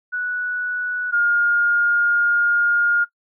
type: tone pair in turn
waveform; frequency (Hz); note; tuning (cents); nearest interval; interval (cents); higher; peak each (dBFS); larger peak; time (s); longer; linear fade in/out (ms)
sine; 1474 / 1418.8; F#6 / F6; -7 / +27; minor second; 66; first; -21 / -14; second; 0.12-1.12 / 1.12-3.05; second; 20
effects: noise-tail reverb RT60 0.1 s tail -19 dB re dry